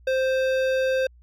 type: tone with hard clipping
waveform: sine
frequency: 523.3 Hz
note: C5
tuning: in tune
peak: -22 dBFS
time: 0.07-1.07 s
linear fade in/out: 5 ms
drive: 14 dB
effects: added 60 Hz sine -49 dBFS peak until 1.22 s